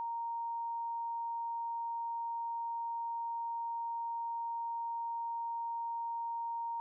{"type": "tone", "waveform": "sine", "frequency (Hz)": 930, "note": "A#5", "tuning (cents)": -4, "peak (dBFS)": -35, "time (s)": [0, 6.8], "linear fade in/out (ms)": 0, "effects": []}